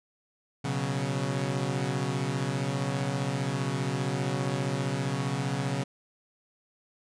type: chord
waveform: sawtooth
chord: B suspended second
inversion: none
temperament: equal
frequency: 123.47 / 138.59 / 185 Hz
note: B2 / C#3 / F#3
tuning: 0 / 0 / 0 cents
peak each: -29 / -26 / -31 dBFS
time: 0.64-5.84 s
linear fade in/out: 10 ms
effects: resampled to 22050 Hz